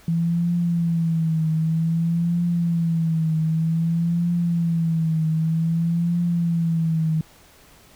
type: tone with vibrato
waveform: sine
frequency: 165.5 Hz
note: E3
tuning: 7 cents sharp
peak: -18 dBFS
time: 0.08-7.21 s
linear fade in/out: 2 ms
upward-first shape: triangle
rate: 0.53 Hz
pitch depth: 82 cents each way
effects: pink hiss -51 dBFS RMS until 7.95 s